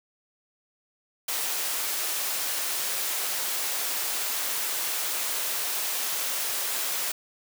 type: high-pass noise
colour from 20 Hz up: white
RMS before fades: -29 dBFS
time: 1.28-7.12 s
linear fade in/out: 5 ms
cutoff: 430 Hz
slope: 12 dB/octave
effects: none